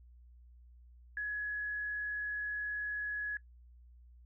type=tone with frequency modulation; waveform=sine; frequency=1685 Hz; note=G#6; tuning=25 cents sharp; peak=-34 dBFS; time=1.17-3.37 s; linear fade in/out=2 ms; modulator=58.7 Hz; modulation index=0.2; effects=noise-tail reverb RT60 0.1 s tail -20 dB re dry + added 60 Hz sine -55 dBFS peak until 4.25 s